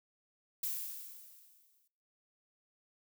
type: noise with exponential decay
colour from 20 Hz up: violet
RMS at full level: -35 dBFS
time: 0.63-1.88 s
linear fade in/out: 5 ms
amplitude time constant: 270 ms
effects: noise-tail reverb RT60 0.7 s tail -23 dB re dry